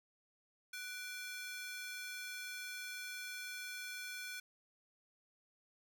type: ring-modulated tone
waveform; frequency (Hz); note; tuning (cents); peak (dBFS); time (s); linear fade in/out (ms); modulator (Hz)
sawtooth; 1922; B6; -48; -37; 0.73-4.4; 5; 435
effects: none